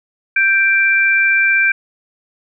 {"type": "tone pair together", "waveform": "sine", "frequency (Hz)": [1571.1, 2354], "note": ["G6", "D7"], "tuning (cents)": [3, 3], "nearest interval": "perfect fifth", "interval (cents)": 700, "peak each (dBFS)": -13, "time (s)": [0.36, 1.72], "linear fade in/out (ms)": 5, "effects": []}